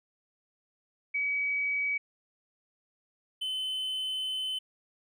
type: tone pair in turn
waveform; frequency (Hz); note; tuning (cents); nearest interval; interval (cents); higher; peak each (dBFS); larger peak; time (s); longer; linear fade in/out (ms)
sine / triangle; 2273 / 3046; C#7 / F#7; +43 / +50; perfect fourth; 507; second; -27 / -29; first; 1.14-1.98 / 3.41-4.59; second; 10
effects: none